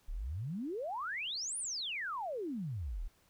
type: exponential two-way sweep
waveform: sine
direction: up then down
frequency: 31.19 to 9956 to 31.19 Hz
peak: -36 dBFS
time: 0.08-3.08 s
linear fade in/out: 10 ms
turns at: 1.58 s
effects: pink hiss -69 dBFS RMS until 3.29 s